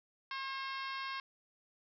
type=harmonic tone; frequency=537 Hz; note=C5; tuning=45 cents sharp; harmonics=2 / 3 / 4 / 5 / 6 / 7 / 8 / 9 / 10; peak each=-41 / -45 / -47 / -49 / -51 / -52 / -53 / -54 / -55 dBFS; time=0.31-1.2 s; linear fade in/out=2 ms; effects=none

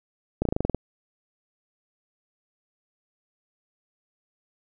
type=slowing click train; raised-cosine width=2 ms; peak=-10 dBFS; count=9; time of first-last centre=0.42-0.747 s; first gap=33 ms; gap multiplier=1.06; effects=none

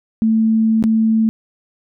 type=tone with dropouts; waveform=sine; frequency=221.9 Hz; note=A3; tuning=15 cents sharp; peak=-11 dBFS; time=0.22-1.29 s; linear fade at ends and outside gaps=0 ms; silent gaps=0.826-0.839 s; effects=none

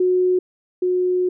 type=tone pair in turn; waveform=sine; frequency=365.4 / 363.6 Hz; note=F#4 / F#4; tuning=-22 / -30 cents; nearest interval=unison; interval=8 cents; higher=first; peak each=-14 / -16 dBFS; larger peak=first; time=0-0.39 / 0.82-1.29 s; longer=second; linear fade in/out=5 ms; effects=none

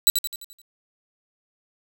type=tone with echo; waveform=15% pulse; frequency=3952 Hz; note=B7; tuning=in tune; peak=-6 dBFS; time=0.07-0.1 s; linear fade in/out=0 ms; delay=86 ms; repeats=6; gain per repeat=-6 dB; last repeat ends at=0.616 s; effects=none

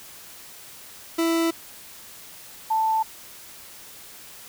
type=tone pair in turn; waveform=40% pulse / sine; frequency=330.8 / 883.1 Hz; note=E4 / A5; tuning=+6 / +6 cents; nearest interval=octave + perfect fourth; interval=1700 cents; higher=second; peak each=-19 dBFS; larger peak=neither; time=1.18-1.51 / 2.7-3.03 s; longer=neither; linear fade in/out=10 ms; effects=white hiss -44 dBFS RMS until 4.48 s

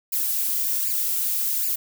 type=noise with flanger; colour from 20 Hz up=violet; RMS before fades=-24 dBFS; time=0.12-1.76 s; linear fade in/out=10 ms; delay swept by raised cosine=0.41 to 5.61 ms; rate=1.3 Hz; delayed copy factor=+1; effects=none

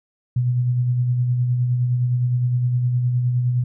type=tone with tremolo; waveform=sine; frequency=123.6 Hz; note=B2; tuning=2 cents sharp; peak=-15 dBFS; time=0.36-3.64 s; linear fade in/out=5 ms; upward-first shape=sine; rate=9.7 Hz; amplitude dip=35%; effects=none

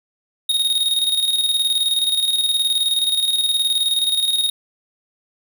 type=tone with tremolo; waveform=square; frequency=3729 Hz; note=A#7; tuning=in tune; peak=-15 dBFS; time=0.49-4.5 s; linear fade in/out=5 ms; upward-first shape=square; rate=19 Hz; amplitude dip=50%; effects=none

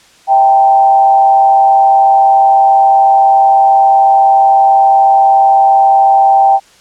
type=tone with frequency modulation; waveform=sine; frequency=784 Hz; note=G5; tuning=in tune; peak=-4 dBFS; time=0.27-6.6 s; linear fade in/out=50 ms; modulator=129 Hz; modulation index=0.41; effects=white hiss -44 dBFS RMS until 6.8 s + low-pass 7000 Hz 12 dB/octave

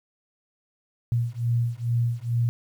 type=beating tone pair; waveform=sine; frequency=117.3 / 119.6 Hz; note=A#2 / A#2; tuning=+11 / +45 cents; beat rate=2.3 Hz; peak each=-25 / -25 dBFS; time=1.12-2.49 s; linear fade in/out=0 ms; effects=9-bit

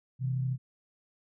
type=tone pair together; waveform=sine; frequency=128.1 / 161.4 Hz; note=C3 / E3; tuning=-36 / -36 cents; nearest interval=major third; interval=400 cents; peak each=-28 / -38 dBFS; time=0.19-0.58 s; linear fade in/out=50 ms; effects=none

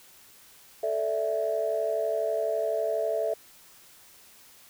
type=chord; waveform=sine; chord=A suspended fourth; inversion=none; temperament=equal; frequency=440 / 587.3 / 659.3 Hz; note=A4 / D5 / E5; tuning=0 / 0 / 0 cents; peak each=-30 / -31 / -27 dBFS; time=0.83-3.34 s; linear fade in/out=5 ms; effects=tanh soft clip ceiling -16 dBFS + white hiss -54 dBFS RMS until 4.69 s

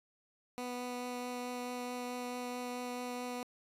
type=tone with vibrato; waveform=15% pulse; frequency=246.9 Hz; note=B3; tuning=in tune; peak=-32 dBFS; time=0.58-3.43 s; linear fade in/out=0 ms; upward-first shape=triangle; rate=4.6 Hz; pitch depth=9 cents each way; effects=resampled to 32000 Hz

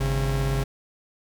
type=tone pair together; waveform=45% pulse; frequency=50.82 / 135.5 Hz; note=G#1 / C#3; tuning=-37 / -39 cents; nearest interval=octave + perfect fourth; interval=1698 cents; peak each=-26 / -24 dBFS; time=0-0.64 s; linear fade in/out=10 ms; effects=none

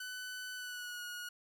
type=tone with pitch glide; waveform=sawtooth; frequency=1500 to 1448.1 Hz; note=F#6 to F#6; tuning=+23 to -38 cents; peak=-38 dBFS; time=0-1.29 s; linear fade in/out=5 ms; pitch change=-61 cents; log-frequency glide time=0.55-1.02 s; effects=none

